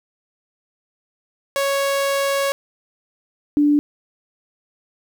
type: tone pair in turn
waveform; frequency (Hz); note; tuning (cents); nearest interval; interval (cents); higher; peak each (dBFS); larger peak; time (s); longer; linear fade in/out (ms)
sawtooth / sine; 554.4 / 293; C#5 / D4; 0 / -4; major seventh; 1104; first; -14 / -12; second; 1.56-2.52 / 3.57-3.79; first; 0
effects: 9-bit